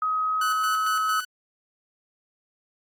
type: tone with pitch glide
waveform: sine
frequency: 1265 to 1281.9 Hz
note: D#6 to E6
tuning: +28 to -49 cents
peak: -22 dBFS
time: 0.02-1.2 s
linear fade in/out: 2 ms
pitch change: +23 cents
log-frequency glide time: 0.23-0.72 s
type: tone with tremolo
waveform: sawtooth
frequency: 1491 Hz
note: F#6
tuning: 13 cents sharp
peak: -23 dBFS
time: 0.41-1.25 s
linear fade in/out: 5 ms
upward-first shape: square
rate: 4.4 Hz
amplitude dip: 50%
effects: AAC 64 kbps